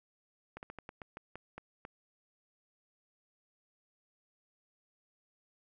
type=slowing click train; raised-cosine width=0.5 ms; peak=-29 dBFS; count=10; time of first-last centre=0.57-1.851 s; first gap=59 ms; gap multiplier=1.21; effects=none